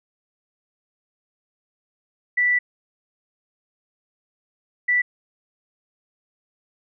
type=tone bursts at uneven times; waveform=sine; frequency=1968 Hz; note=B6; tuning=7 cents flat; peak=-16 dBFS; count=2; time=2.37-2.59 / 4.88-5.02 s; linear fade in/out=10 ms; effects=none